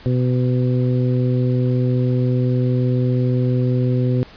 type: harmonic tone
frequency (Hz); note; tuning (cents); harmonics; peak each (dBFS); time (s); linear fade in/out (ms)
125.7; B2; +31; 1 / 2 / 3 / 4; -16 / -22 / -26 / -28; 0.06-4.23; 0
effects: pink hiss -43 dBFS RMS until 4.36 s + resampled to 11025 Hz